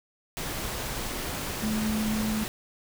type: tone in noise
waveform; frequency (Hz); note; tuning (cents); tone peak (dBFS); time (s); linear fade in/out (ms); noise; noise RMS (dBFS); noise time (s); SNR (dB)
sine; 216.1; A3; -31; -26; 1.63-2.44; 0; pink; -33; 0.37-2.48; +4
effects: none